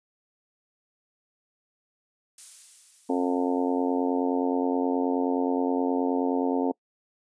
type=noise with exponential decay; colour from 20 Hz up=violet; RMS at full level=-38 dBFS; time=2.38-4.5 s; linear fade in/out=2 ms; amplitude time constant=460 ms
type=harmonic tone; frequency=89.5 Hz; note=F2; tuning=43 cents sharp; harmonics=3 / 4 / 5 / 6 / 7 / 8 / 9 / 10; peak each=-25 / -33 / -29 / -35 / -38 / -34 / -40 / -35 dBFS; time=3.09-6.72 s; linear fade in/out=10 ms
effects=noise-tail reverb RT60 0.1 s tail -26 dB re dry + resampled to 22050 Hz